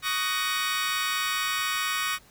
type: chord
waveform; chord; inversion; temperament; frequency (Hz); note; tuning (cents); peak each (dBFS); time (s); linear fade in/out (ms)
20% pulse; D# minor seventh; third; just; 1120.1 / 1244.5 / 1493.4 / 1866.8; C#6 / D#6 / F#6 / A#6; +18 / 0 / +16 / +2; -27 / -26 / -28 / -26; 0.02-2.19; 50
effects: pink hiss -56 dBFS RMS until 2.3 s